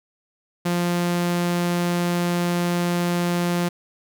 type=tone; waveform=sawtooth; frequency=174.61 Hz; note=F3; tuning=in tune; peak=-16 dBFS; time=0.65-3.69 s; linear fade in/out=10 ms; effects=none

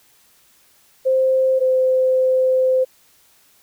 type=tone pair in turn; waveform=sine; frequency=523.3 / 517 Hz; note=C5 / C5; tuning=0 / -21 cents; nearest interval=unison; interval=21 cents; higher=first; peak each=-13 dBFS; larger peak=neither; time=1.05-1.6 / 1.6-2.85 s; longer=second; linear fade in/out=20 ms; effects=white hiss -55 dBFS RMS until 3.62 s

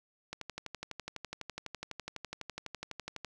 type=click train; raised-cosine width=0.2 ms; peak=-22 dBFS; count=36; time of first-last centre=0.33-3.247 s; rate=12 Hz; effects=none

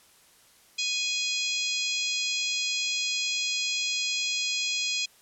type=harmonic tone; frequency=830.6 Hz; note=G#5; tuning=in tune; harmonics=3 / 4 / 5 / 6 / 7 / 8 / 9; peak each=-31 / -32 / -33 / -35 / -41 / -36 / -39 dBFS; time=0.78-5.06 s; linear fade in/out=10 ms; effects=white hiss -58 dBFS RMS until 5.21 s + low-pass 12000 Hz 12 dB/octave

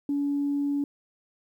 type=tone; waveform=sine; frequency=284.7 Hz; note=C#4; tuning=46 cents sharp; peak=-23 dBFS; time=0.09-0.84 s; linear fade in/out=2 ms; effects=tanh soft clip ceiling -19 dBFS + 10-bit

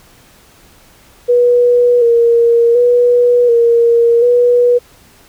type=tone with vibrato; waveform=sine; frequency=477 Hz; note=A#4; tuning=40 cents sharp; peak=-6 dBFS; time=1.28-4.79 s; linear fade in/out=20 ms; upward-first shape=square; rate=0.68 Hz; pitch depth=33 cents each way; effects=pink hiss -45 dBFS RMS until 5.28 s

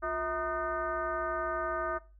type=tone with frequency modulation; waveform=sine; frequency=938 Hz; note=A#5; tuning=11 cents sharp; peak=-30 dBFS; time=0.02-1.99 s; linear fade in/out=20 ms; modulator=292 Hz; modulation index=2; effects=noise-tail reverb RT60 0.3 s tail -18 dB re dry + added 50 Hz sine -54 dBFS peak until 2.19 s

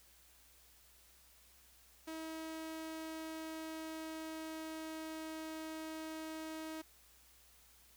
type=tone with pitch glide; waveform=sawtooth; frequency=320 to 316.9 Hz; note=D#4 to D#4; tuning=+49 to +32 cents; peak=-39 dBFS; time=2.07-6.82 s; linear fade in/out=10 ms; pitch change=-17 cents; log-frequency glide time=2.4-5.58 s; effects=added 60 Hz sine -70 dBFS peak until 7.96 s + white hiss -65 dBFS RMS until 7.96 s

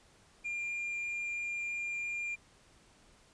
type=tone with tanh clipping; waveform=sine; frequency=2399 Hz; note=D7; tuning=36 cents sharp; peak=-35 dBFS; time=0.44-2.36 s; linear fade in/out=20 ms; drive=2 dB; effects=pink hiss -63 dBFS RMS until 3.33 s + resampled to 22050 Hz

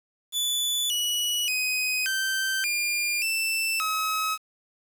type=tone with pitch steps; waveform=sawtooth; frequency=3471 / 2930 / 2509 / 1555 / 2400 / 2663 / 1279 Hz; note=A7 / F#7 / D#7 / G6 / D7 / E7 / D#6; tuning=-24 / -18 / +14 / -14 / +37 / +17 / +47 cents; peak=-21 dBFS; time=0.32-4.38 s; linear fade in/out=50 ms; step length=580 ms; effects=8-bit

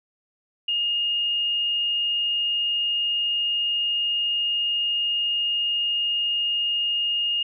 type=tone; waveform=sine; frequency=2843 Hz; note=F7; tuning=30 cents sharp; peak=-21 dBFS; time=0.68-7.43 s; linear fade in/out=5 ms; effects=none

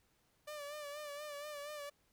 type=tone with vibrato; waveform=sawtooth; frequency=587.3 Hz; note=D5; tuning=in tune; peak=-40 dBFS; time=0.47-1.9 s; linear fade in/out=10 ms; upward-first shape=sine; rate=4.2 Hz; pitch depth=51 cents each way; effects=pink hiss -75 dBFS RMS until 2.12 s

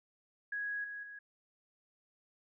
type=tone with level steps; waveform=sine; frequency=1661.2 Hz; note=G#6; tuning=in tune; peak=-35 / -41 / -46 dBFS; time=0.52-1.19 s; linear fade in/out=5 ms; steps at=0.84 / 1.03 s; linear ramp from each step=2 ms; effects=none

